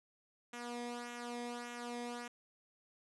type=tone with flanger; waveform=sawtooth; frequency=240.6 Hz; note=B3; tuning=45 cents flat; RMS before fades=-44 dBFS; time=0.53-2.28 s; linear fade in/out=5 ms; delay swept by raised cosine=0.21 to 0.72 ms; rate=1.7 Hz; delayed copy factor=-0.7; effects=resampled to 24000 Hz